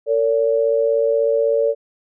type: tone pair together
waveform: sine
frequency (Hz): 453.7 / 570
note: A#4 / C#5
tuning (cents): -47 / +48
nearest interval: major third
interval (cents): 395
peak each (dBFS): -17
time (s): 0.06-1.75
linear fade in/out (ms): 50
effects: none